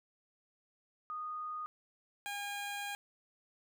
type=tone pair in turn; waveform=sine / 15% pulse; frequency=1235 / 811.3 Hz; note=D#6 / G#5; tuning=-13 / -41 cents; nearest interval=perfect fifth; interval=728 cents; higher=first; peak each=-38 / -32 dBFS; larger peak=second; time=1.1-1.66 / 2.26-2.95 s; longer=second; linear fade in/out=0 ms; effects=none